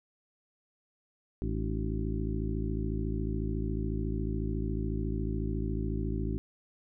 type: harmonic tone with a mistuned harmonic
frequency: 54 Hz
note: A1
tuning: 32 cents flat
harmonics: 1 / 2 / 3 / 4 / 5 / 6 / 7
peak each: -33 / -36 / -38 / -39 / -40 / -41 / -41 dBFS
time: 1.42-6.38 s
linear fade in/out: 0 ms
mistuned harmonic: 5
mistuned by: +88 cents
effects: none

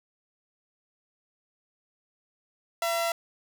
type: tone pair together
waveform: sawtooth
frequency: 674.8 / 957 Hz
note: E5 / A#5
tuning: +40 / +45 cents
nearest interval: tritone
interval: 605 cents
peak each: -22 / -33 dBFS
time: 2.82-3.12 s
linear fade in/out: 2 ms
effects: none

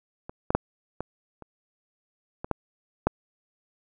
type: clicks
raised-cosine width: 1 ms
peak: -23 / -10 / -6 / -16 / -28 / -19 / -10 / -6 dBFS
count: 8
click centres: 0.295 / 0.505 / 0.55 / 1.006 / 1.423 / 2.445 / 2.513 / 3.07 s
effects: none

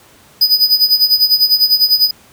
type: tone with tremolo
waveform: square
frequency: 4978 Hz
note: D#8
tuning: in tune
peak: -6 dBFS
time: 0.41-2.11 s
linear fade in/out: 5 ms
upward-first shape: sine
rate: 10 Hz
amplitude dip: 80%
effects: pink hiss -45 dBFS RMS until 2.32 s + high-pass 80 Hz 12 dB/octave

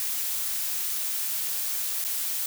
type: noise with dropouts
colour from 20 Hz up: blue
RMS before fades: -29 dBFS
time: 0-2.46 s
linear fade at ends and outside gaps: 1 ms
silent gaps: 2.041-2.048 s
effects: none

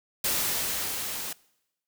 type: noise with level ramp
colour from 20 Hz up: white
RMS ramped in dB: -26 to -35 dBFS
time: 0.24-1.33 s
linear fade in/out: 5 ms
effects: noise-tail reverb RT60 0.9 s tail -23 dB re dry

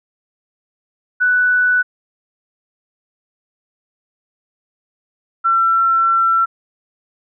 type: tone pair in turn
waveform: sine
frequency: 1486 / 1349.2 Hz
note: F#6 / E6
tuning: +7 / +40 cents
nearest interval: major second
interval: 167 cents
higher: first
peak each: -11 dBFS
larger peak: neither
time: 1.2-1.83 / 5.44-6.46 s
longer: second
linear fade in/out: 20 ms
effects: none

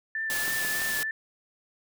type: tone with vibrato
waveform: sine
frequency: 1760 Hz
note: A6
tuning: in tune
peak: -28 dBFS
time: 0.15-1.11 s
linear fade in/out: 2 ms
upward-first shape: sine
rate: 3.3 Hz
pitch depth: 24 cents each way
type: noise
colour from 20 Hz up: white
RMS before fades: -32 dBFS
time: 0.3-1.03 s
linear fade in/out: 0 ms
type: click train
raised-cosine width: 1 ms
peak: -26 dBFS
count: 3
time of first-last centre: 0.48-0.818 s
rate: 5.91 Hz
effects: none

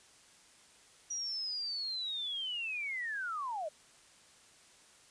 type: linear sweep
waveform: sine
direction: down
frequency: 5810 to 580 Hz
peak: -35 dBFS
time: 1.1-3.69 s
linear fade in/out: 10 ms
effects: white hiss -61 dBFS RMS until 5.1 s + resampled to 22050 Hz

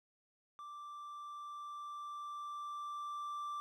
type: tone with level ramp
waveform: triangle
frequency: 1174.7 Hz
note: D6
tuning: in tune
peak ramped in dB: -45 to -37 dBFS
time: 0.59-3.6 s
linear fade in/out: 0 ms
effects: none

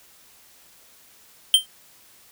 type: tone with exponential decay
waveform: square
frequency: 3136 Hz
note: G7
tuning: in tune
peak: -8 dBFS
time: 1.54-1.66 s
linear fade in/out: 1 ms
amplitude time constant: 24 ms
effects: white hiss -53 dBFS RMS until 2.31 s

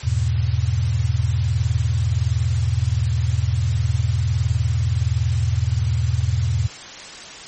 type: chord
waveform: sine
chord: E major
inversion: none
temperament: equal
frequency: 82.41 / 103.83 / 123.47 Hz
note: E2 / G#2 / B2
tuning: 0 / 0 / 0 cents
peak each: -21 dBFS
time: 0.03-6.68 s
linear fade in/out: 20 ms
effects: white hiss -36 dBFS RMS until 7.47 s + MP3 32 kbps

